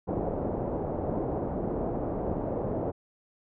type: low-pass noise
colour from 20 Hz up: white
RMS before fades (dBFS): -31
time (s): 0.07-2.92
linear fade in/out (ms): 20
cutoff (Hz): 650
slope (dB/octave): 24
effects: none